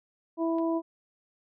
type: harmonic tone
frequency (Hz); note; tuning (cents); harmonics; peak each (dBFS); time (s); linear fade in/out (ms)
329.6; E4; 0; 1 / 2 / 3; -26 / -32 / -36; 0.37-0.82; 50
type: clicks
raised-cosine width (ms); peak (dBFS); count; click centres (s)
0.3; -35 / -43; 2; 0.585 / 0.594
effects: none